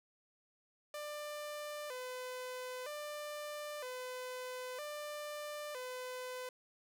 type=tone with vibrato; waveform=sawtooth; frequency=548 Hz; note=C#5; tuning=20 cents flat; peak=-38 dBFS; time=0.94-6.49 s; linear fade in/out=2 ms; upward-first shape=square; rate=0.52 Hz; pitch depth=140 cents each way; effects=none